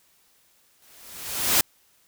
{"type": "noise with exponential growth", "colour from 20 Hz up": "white", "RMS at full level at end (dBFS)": -17, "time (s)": [0.82, 1.61], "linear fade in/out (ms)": 2, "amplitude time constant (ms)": 170, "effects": ["white hiss -62 dBFS RMS until 2.07 s"]}